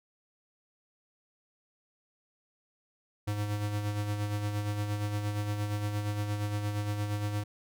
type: tone with tremolo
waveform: square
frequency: 103.83 Hz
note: G#2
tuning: in tune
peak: -29 dBFS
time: 3.27-7.44 s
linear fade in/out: 10 ms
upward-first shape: sine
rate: 8.6 Hz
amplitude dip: 45%
effects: none